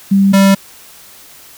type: tone pair in turn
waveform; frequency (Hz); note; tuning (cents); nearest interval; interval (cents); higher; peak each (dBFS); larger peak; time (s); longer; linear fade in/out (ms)
sine / square; 196.2 / 195.45; G3 / G3; +2 / -5; unison; 7; first; -6; neither; 0.11-0.33 / 0.33-0.55; neither; 10
effects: white hiss -39 dBFS RMS until 1.57 s